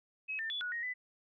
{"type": "tone with pitch steps", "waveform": "sine", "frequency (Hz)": [2559, 1794, 3434, 1461, 1874, 1999], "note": ["D#7", "A6", "A7", "F#6", "A#6", "B6"], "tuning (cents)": [48, 33, -43, -22, 9, 20], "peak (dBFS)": -35, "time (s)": [0.28, 0.94], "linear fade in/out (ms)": 20, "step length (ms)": 110, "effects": []}